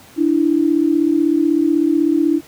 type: tone pair together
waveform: sine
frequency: 294.8 / 330.9 Hz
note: D4 / E4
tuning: +7 / +7 cents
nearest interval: major second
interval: 200 cents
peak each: -15 dBFS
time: 0.16-2.41 s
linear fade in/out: 50 ms
effects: pink hiss -44 dBFS RMS until 2.47 s + high-pass 80 Hz 12 dB/octave